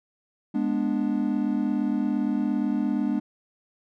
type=chord; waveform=triangle; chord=G# diminished; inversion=none; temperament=equal with one note detuned; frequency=207.7 / 245.2 / 293.7 Hz; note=G#3 / B3 / D4; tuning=0 / -12 / 0 cents; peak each=-25 dBFS; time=0.54-3.2 s; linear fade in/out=10 ms; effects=none